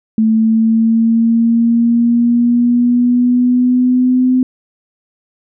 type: linear sweep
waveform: sine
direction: up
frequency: 220 to 255.6 Hz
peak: -8 dBFS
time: 0.18-4.43 s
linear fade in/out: 2 ms
effects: none